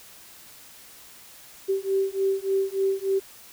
sine beating tone pair, 386.3 / 389.7 Hz, G4 / G4, -25 / -10 cents, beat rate 3.4 Hz, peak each -25 dBFS, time 1.68-3.2 s, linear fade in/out 20 ms, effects white hiss -48 dBFS RMS until 3.52 s

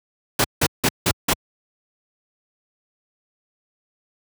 pink noise bursts, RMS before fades -17 dBFS, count 5, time 0.39-1.335 s, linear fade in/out 5 ms, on 53 ms, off 170 ms, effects high-pass 80 Hz 12 dB/octave

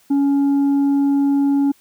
triangle tone with tanh clipping, 280.1 Hz, C#4, 18 cents sharp, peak -14 dBFS, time 0.1-1.72 s, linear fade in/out 10 ms, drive 8 dB, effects white hiss -55 dBFS RMS until 1.8 s

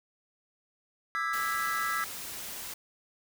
triangle chord, E dominant seventh, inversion third, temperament just, 1186.7 / 1318.5 / 1648.1 / 1977.8 Hz, D6 / E6 / G#6 / B6, +18 / 0 / -14 / +2 cents, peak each -36 / -30 / -33 / -34 dBFS, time 1.15-2.04 s, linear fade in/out 0 ms
white noise, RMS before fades -40 dBFS, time 1.33-2.74 s, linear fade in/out 5 ms
effects none

